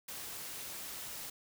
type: noise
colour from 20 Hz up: white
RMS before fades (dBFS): -44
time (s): 0.08-1.3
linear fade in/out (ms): 5
effects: none